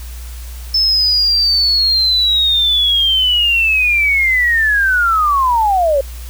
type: linear sweep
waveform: sine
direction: down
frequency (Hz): 5274 to 530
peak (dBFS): -10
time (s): 0.74-6.01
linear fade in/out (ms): 5
effects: added 60 Hz sine -26 dBFS peak until 6.29 s + white hiss -38 dBFS RMS until 6.29 s